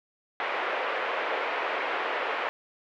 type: band-pass noise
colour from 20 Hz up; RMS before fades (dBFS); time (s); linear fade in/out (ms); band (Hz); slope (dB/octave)
pink; -30; 0.4-2.49; 0; 460 to 2600; 24
effects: none